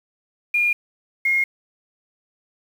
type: tone pair in turn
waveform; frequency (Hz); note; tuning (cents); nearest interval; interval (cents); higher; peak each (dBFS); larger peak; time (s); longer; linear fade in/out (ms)
sine; 2419 / 2145; D#7 / C7; -49 / +42; major second; 209; first; -16; neither; 0.54-0.73 / 1.25-1.44; neither; 5
effects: 7-bit